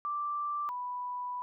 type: tone pair in turn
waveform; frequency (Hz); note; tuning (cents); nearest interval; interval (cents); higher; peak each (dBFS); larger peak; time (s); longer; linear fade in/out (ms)
sine; 1174.7 / 987.8; D6 / B5; 0 / 0; minor third; 300; first; -31 / -34; first; 0.05-0.69 / 0.69-1.42; second; 0
effects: none